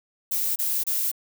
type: noise bursts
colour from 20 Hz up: violet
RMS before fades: -25 dBFS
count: 3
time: 0.31-1.116 s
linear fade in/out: 10 ms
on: 250 ms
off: 28 ms
effects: none